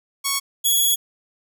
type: tone pair in turn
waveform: 5% pulse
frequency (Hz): 1108.7 / 3357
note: C#6 / G#7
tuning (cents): 0 / +18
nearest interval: octave + perfect fifth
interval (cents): 1918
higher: second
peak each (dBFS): -8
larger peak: neither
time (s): 0.24-0.4 / 0.64-0.96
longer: second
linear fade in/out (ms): 20
effects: none